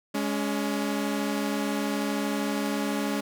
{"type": "tone pair together", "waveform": "sawtooth", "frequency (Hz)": [207.7, 281.1], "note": ["G#3", "C#4"], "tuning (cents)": [0, 24], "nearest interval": "perfect fourth", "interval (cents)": 524, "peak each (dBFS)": -25, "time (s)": [0.14, 3.21], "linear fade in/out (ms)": 10, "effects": []}